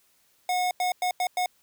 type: tone bursts at uneven times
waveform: square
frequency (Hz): 727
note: F#5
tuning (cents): -31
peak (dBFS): -24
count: 5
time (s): 0.49-0.71 / 0.8-0.92 / 1.02-1.11 / 1.2-1.27 / 1.37-1.46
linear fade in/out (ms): 2
effects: white hiss -65 dBFS RMS until 1.62 s